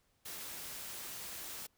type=noise; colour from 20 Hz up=white; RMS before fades=-45 dBFS; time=0.25-1.67 s; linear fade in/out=10 ms; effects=pink hiss -75 dBFS RMS until 1.77 s